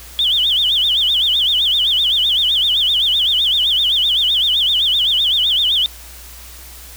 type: tone with vibrato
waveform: sine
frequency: 3282 Hz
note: G#7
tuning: 21 cents flat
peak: -12 dBFS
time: 0.19-5.86 s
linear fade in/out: 0 ms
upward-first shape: sine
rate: 7.8 Hz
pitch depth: 200 cents each way
effects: added 60 Hz sine -38 dBFS peak until 6.96 s + white hiss -38 dBFS RMS until 6.96 s